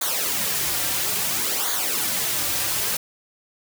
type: noise with flanger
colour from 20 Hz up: white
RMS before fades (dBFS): -24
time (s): 0.01-2.97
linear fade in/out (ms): 5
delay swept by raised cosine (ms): 0.37 to 4.77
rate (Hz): 0.59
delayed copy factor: -0.7
effects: none